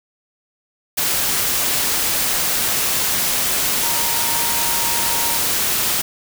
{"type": "tone in noise", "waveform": "sine", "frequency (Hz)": 932.3, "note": "A#5", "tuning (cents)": 0, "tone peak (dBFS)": -27, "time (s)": [3.83, 5.38], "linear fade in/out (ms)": 10, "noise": "white", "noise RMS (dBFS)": -19, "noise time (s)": [0.97, 6.02], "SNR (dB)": -11, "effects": []}